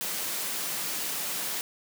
white high-pass noise, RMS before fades -32 dBFS, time 0.01-1.61 s, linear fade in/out 0 ms, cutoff 130 Hz, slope 96 dB/octave, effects none

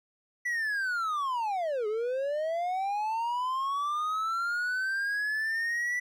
triangle linear two-way sweep, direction down then up, 1975.5 to 413.7 to 1975.5 Hz, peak -26 dBFS, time 0.45-6 s, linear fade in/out 10 ms, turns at 1.87 s, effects none

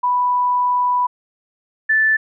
sine tone pair in turn, 987.8 / 1755.6 Hz, B5 / A6, 0 / -4 cents, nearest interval minor seventh, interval 996 cents, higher second, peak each -14 / -12 dBFS, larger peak second, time 0.03-1.07 / 1.89-2.17 s, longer first, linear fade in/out 10 ms, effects none

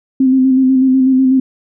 sine tone with vibrato, 261.6 Hz, C4, in tune, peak -7 dBFS, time 0.2-1.4 s, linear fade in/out 5 ms, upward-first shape square, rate 8.1 Hz, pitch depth 24 cents each way, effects none

